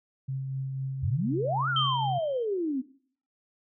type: tone with tremolo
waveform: sine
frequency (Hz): 133.9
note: C3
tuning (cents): +40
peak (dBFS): -28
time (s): 0.28-2.19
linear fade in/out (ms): 10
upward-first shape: triangle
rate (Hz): 4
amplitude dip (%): 30
type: exponential two-way sweep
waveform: sine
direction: up then down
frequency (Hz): 77.3 to 1480 to 248.4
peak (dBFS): -26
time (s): 1.02-2.82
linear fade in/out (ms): 20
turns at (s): 1.69
type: tone with exponential decay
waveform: sine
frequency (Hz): 3136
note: G7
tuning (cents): 0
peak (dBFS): -23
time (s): 1.76-2.45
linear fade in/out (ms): 5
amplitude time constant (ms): 150
effects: noise-tail reverb RT60 0.5 s tail -17 dB re dry